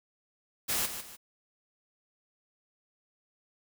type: noise with echo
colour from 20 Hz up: white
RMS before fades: -30 dBFS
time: 0.68-0.87 s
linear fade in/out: 20 ms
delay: 150 ms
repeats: 2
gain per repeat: -9 dB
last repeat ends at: 1.17 s
effects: none